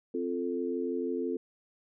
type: chord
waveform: sine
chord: F major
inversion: second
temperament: equal with one note detuned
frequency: 261.6 / 347.8 / 440 Hz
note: C4 / F4 / A4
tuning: 0 / -7 / 0 cents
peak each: -34 dBFS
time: 0.14-1.37 s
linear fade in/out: 5 ms
effects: none